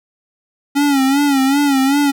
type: tone with vibrato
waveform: square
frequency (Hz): 276.8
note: C#4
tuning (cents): -2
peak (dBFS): -12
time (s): 0.75-2.12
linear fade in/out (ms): 20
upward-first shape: sine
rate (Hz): 2.6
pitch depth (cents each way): 80
effects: none